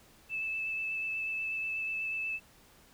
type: tone with vibrato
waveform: sine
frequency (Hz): 2626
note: E7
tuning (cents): -7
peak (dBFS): -32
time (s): 0.29-2.4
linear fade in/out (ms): 50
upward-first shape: sine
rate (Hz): 8.2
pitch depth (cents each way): 12
effects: pink hiss -60 dBFS RMS until 2.93 s